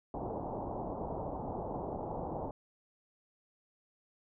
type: low-pass noise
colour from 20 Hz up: white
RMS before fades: -39 dBFS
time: 0.14-2.51 s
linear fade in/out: 2 ms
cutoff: 910 Hz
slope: 48 dB/octave
effects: none

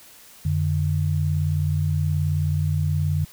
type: tone pair together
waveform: sine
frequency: 90.25 / 149.1 Hz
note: F#2 / D3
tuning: -43 / +27 cents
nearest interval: major sixth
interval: 870 cents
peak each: -22 dBFS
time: 0.45-3.25 s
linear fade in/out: 5 ms
effects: white hiss -48 dBFS RMS until 3.32 s

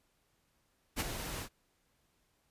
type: noise with ADSR envelope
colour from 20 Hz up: pink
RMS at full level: -31 dBFS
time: 0.96-1.49 s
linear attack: 43 ms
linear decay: 25 ms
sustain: -9 dB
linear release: 78 ms
effects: pink hiss -75 dBFS RMS until 2.5 s + resampled to 32000 Hz

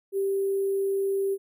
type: tone with sample-and-hold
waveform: sine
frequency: 392 Hz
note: G4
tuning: in tune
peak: -23 dBFS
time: 0.12-1.38 s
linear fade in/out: 50 ms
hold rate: 11025 Hz
effects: none

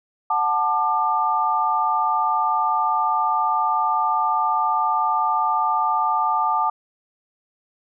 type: chord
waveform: sine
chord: D major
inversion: first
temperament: equal with one note detuned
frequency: 740 / 880 / 1195.2 Hz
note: F#5 / A5 / D6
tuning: 0 / 0 / +30 cents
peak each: -25 / -21 / -21 dBFS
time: 0.3-6.7 s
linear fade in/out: 5 ms
effects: none

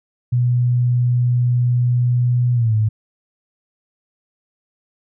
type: tone with pitch glide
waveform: sine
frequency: 122.7 to 108.68 Hz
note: B2 to A2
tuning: -11 to -21 cents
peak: -13 dBFS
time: 0.32-2.89 s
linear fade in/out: 10 ms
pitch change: -210 cents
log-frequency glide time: 2.54-2.74 s
effects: none

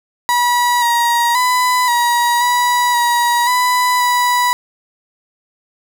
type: tone with pitch steps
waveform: 35% pulse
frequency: 970 / 946 / 999 / 956 / 975 / 957 / 994 / 983 Hz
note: B5 / A#5 / B5 / A#5 / B5 / A#5 / B5 / B5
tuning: -31 / +25 / +20 / +43 / -23 / +45 / +11 / -8 cents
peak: -10 dBFS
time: 0.29-4.53 s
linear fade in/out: 0 ms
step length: 530 ms
effects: none

